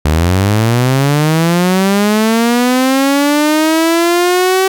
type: linear sweep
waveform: sawtooth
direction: up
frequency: 73 to 383.3 Hz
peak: -5 dBFS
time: 0.05-4.68 s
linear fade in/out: 5 ms
effects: none